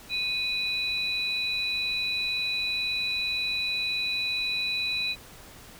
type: tone pair together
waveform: sine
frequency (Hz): 2489 / 3951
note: D#7 / B7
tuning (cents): 0 / 0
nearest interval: minor sixth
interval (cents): 800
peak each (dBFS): -28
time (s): 0.09-5.16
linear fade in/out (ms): 50
effects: tanh soft clip ceiling -19 dBFS + pink hiss -48 dBFS RMS until 5.79 s